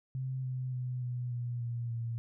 sine tone with pitch steps, 130.7 / 128.16 / 125.67 / 123.22 / 120.83 / 118.48 / 116.17 Hz, C3 / C3 / B2 / B2 / B2 / A#2 / A#2, -1 / -35 / +31 / -4 / -37 / +29 / -6 cents, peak -33 dBFS, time 0.15-2.18 s, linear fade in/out 0 ms, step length 290 ms, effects none

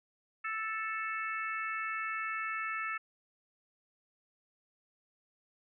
harmonic tone, 440 Hz, A4, in tune, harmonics 3 / 4 / 5 / 6, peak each -37 / -39 / -41 / -43 dBFS, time 0.44-2.98 s, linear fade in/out 10 ms, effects none

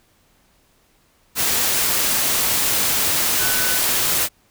sine tone in noise, 1498 Hz, F#6, 21 cents sharp, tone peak -26 dBFS, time 3.37-3.81 s, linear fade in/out 50 ms, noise white, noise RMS -19 dBFS, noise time 1.35-4.29 s, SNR -10 dB, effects pink hiss -59 dBFS RMS until 4.5 s

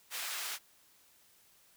pink high-pass noise, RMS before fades -39 dBFS, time 0.1-0.59 s, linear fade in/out 50 ms, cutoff 1400 Hz, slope 12 dB/octave, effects white hiss -65 dBFS RMS until 1.76 s

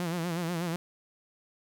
sawtooth tone with vibrato, 170.8 Hz, F3, 38 cents flat, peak -26 dBFS, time 0-0.76 s, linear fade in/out 0 ms, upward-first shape sine, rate 8.2 Hz, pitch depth 90 cents each way, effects none

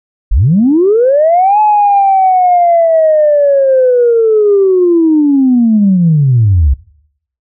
sine linear two-way sweep, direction up then down, 32.54 to 856 to 62.5 Hz, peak -4 dBFS, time 0.31-6.74 s, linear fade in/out 10 ms, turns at 1.6 s, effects noise-tail reverb RT60 0.7 s tail -21 dB re dry + tanh soft clip ceiling 0 dBFS

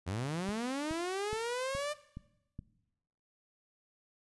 sawtooth linear sweep, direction up, 82.41 to 602 Hz, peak -30 dBFS, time 0.06-1.94 s, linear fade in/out 20 ms
click train, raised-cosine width 5 ms, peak -30 dBFS, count 6, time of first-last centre 0.49-2.591 s, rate 2.38 Hz
effects noise-tail reverb RT60 0.9 s tail -18 dB re dry + resampled to 24000 Hz

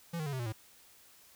square tone with pitch steps, 169 / 154.97 / 142.11 / 130.32 / 119.5 / 109.58 Hz, E3 / D#3 / C#3 / C3 / A#2 / A2, +43 / -7 / +43 / -7 / +43 / -7 cents, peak -35 dBFS, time 0.13-0.526 s, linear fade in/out 10 ms, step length 66 ms, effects white hiss -60 dBFS RMS until 1.35 s

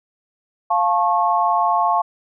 sine chord, F augmented, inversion none, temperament just, 698.5 / 873.1 / 1091.3 Hz, F5 / A5 / C#6, 0 / -14 / -27 cents, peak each -19 dBFS, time 0.7-2.02 s, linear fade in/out 10 ms, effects none

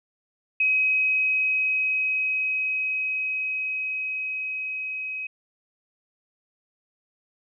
sine tone with level ramp, 2536 Hz, D#7, 32 cents sharp, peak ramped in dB -18 to -29 dBFS, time 0.6-5.27 s, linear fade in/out 5 ms, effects none

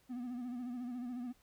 triangle tone with vibrato, 246 Hz, B3, 7 cents flat, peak -37 dBFS, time 0.09-1.33 s, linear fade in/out 20 ms, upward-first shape sine, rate 14 Hz, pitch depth 63 cents each way, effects pink hiss -70 dBFS RMS until 1.42 s

